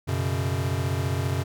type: chord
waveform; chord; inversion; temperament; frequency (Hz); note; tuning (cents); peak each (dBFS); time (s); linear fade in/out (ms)
square; F# suspended fourth; none; equal; 92.5 / 123.47 / 138.59; F#2 / B2 / C#3; 0 / 0 / 0; -28 / -30 / -30; 0.07-1.44; 20
effects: none